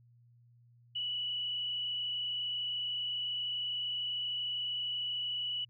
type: tone with frequency modulation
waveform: sine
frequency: 2947 Hz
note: F#7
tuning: 8 cents flat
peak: -33 dBFS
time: 0.95-5.65 s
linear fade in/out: 10 ms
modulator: 32.9 Hz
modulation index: 1.4
effects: added 119 Hz sine -60 dBFS peak until 5.69 s